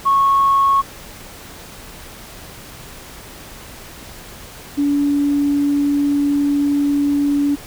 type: tone pair in turn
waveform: sine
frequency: 1100 / 286.3 Hz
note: C#6 / D4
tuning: -14 / -44 cents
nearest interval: octave + major seventh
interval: 2330 cents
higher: first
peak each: -10 / -13 dBFS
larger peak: first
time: 0.05-0.82 / 4.77-7.56 s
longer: second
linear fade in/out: 20 ms
effects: tanh soft clip ceiling -6 dBFS + pink hiss -37 dBFS RMS until 7.66 s